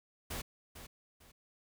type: noise with echo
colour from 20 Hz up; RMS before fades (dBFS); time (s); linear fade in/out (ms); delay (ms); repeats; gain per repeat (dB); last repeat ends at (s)
pink; -40; 0.3-0.42; 10; 450; 2; -10; 1.32
effects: none